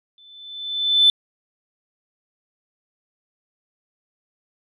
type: tone with exponential growth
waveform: sine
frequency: 3520 Hz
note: A7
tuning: in tune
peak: -8 dBFS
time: 0.18-1.1 s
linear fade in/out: 1 ms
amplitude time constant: 200 ms
effects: tanh soft clip ceiling -4 dBFS